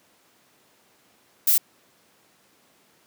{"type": "noise", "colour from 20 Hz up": "violet", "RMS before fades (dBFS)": -18, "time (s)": [1.47, 1.58], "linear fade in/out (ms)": 5, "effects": ["pink hiss -60 dBFS RMS until 3.06 s", "high-pass 200 Hz 12 dB/octave"]}